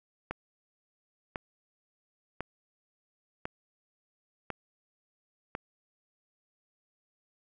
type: click train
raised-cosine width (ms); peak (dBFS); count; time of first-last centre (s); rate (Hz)
0.5; -19; 6; 0.31-5.551; 0.954
effects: none